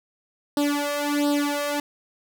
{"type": "tone with flanger", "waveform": "sawtooth", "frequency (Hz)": 290, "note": "D4", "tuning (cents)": -22, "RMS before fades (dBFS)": -24, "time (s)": [0.57, 1.8], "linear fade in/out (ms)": 2, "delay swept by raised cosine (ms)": [0.22, 1.62], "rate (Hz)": 1.4, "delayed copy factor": 1, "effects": []}